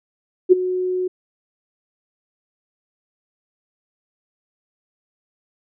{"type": "tone with ADSR envelope", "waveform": "sine", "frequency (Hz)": 366.7, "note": "F#4", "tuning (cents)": -15, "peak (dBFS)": -4, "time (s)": [0.49, 1.08], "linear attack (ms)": 32, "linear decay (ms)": 16, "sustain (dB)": -15, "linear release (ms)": 9, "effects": []}